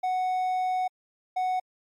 triangle tone pair in turn, 740 / 740 Hz, F#5 / F#5, 0 / 0 cents, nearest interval unison, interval 0 cents, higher neither, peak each -22 dBFS, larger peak neither, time 0.03-0.88 / 1.36-1.6 s, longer first, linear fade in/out 10 ms, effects MP3 64 kbps

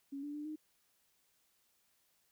sine tone with pitch steps, 277.8 / 291.4 / 296.9 / 307.7 Hz, C#4 / D4 / D4 / D#4, +4 / -13 / +19 / -19 cents, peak -40 dBFS, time 0.12-0.56 s, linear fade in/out 10 ms, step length 110 ms, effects white hiss -75 dBFS RMS until 2.31 s

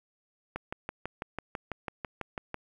click train, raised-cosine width 0.5 ms, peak -19 dBFS, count 13, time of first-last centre 0.56-2.543 s, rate 6.05 Hz, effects 9-bit

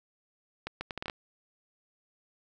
accelerating click train, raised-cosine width 0.3 ms, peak -19 dBFS, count 8, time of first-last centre 0.67-1.098 s, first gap 140 ms, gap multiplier 0.7, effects none

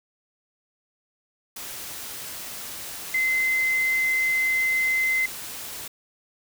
sine tone in noise, 2062 Hz, C7, 26 cents flat, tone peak -20 dBFS, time 3.14-5.26 s, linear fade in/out 5 ms, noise white, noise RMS -36 dBFS, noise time 1.56-5.88 s, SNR +13 dB, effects none

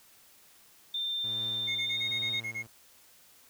sine tone with pitch glide, 3591 to 3705 Hz, A7 to A#7, +35 to -11 cents, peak -30 dBFS, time 0.94-2.4 s, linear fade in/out 5 ms, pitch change +54 cents, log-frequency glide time 1.84-2.04 s
sawtooth tone with tremolo, 113.1 Hz, A2, 48 cents sharp, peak -39 dBFS, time 1.24-2.67 s, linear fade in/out 5 ms, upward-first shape triangle, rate 1.2 Hz, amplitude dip 55%
triangle tone bursts, 2160 Hz, C#7, 45 cents flat, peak -31 dBFS, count 9, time 1.67-2.63 s, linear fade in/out 20 ms, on 88 ms, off 21 ms
effects white hiss -59 dBFS RMS until 3.49 s

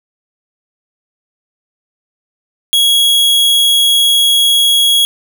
45% pulse tone, 3322 Hz, G#7, in tune, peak -7 dBFS, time 2.73-5.05 s, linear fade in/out 0 ms, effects none

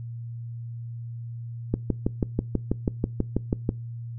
click train, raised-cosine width 3 ms, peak -9 dBFS, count 13, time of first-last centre 1.74-3.691 s, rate 6.15 Hz, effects noise-tail reverb RT60 0.3 s tail -23 dB re dry + added 117 Hz sine -33 dBFS peak until 4.18 s

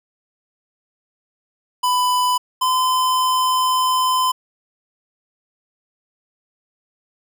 square tone pair in turn, 997 / 1022.1 Hz, B5 / C6, +16 / -41 cents, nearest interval unison, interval 43 cents, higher second, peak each -16 dBFS, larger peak neither, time 1.83-2.38 / 2.61-4.32 s, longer second, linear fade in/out 10 ms, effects none

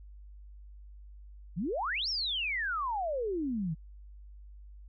sine exponential two-way sweep, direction up then down, 148.8 to 5650 to 148.8 Hz, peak -30 dBFS, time 1.56-3.75 s, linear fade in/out 20 ms, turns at 2.09 s, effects added 50 Hz sine -47 dBFS peak until 4.88 s

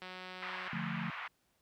click train, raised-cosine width 0.3 ms, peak -30 dBFS, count 122, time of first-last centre 0.02-0.678 s, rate 184 Hz
pink band-pass noise, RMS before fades -43 dBFS, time 0.42-1.28 s, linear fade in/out 5 ms, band 1000 to 2500 Hz, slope 24 dB/octave
sine chord, D minor, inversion none, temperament equal, 146.83 / 174.61 / 220 Hz, D3 / F3 / A3, 0 / 0 / 0 cents, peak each -43 / -39 / -41 dBFS, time 0.73-1.1 s, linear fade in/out 2 ms
effects pink hiss -75 dBFS RMS until 1.61 s + high-pass 60 Hz 12 dB/octave

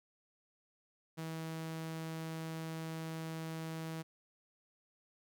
sawtooth tone, 161.4 Hz, E3, 36 cents flat, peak -36 dBFS, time 1.17-4.03 s, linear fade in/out 20 ms, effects none

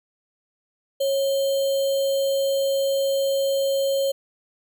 sine tone with sample-and-hold, 548 Hz, C#5, 20 cents flat, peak -19 dBFS, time 1-4.12 s, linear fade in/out 10 ms, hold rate 3675 Hz, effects none

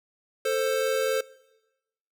square tone pair together, 442.9 / 526.7 Hz, A4 / C5, +11 / +11 cents, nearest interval minor third, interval 300 cents, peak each -27 dBFS, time 0.45-1.21 s, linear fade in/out 5 ms, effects noise-tail reverb RT60 1.0 s tail -21 dB re dry

